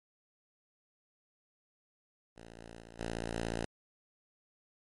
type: tone with level steps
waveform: 5% pulse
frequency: 56.9 Hz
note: A#1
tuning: 41 cents flat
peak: -39 / -37 / -40 / -25 / -23 dBFS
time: 2.36-3.65 s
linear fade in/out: 5 ms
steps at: 2.58 / 2.8 / 2.99 / 3.35 s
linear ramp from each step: 10 ms
effects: MP3 48 kbps